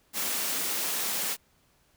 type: high-pass noise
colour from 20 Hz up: white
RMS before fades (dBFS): -30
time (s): 0.13-1.37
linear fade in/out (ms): 50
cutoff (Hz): 160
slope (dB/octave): 48
effects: pink hiss -66 dBFS RMS until 1.96 s